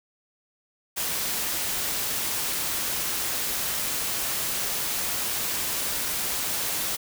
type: noise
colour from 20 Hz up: white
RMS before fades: -28 dBFS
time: 0.96-6.97 s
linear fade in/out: 20 ms
effects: none